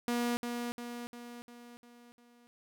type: tone with echo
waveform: sawtooth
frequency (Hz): 239.8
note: A#3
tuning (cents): +49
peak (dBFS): -26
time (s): 0.08-0.37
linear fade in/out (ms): 0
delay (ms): 350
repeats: 6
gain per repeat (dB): -5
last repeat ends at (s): 2.47
effects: none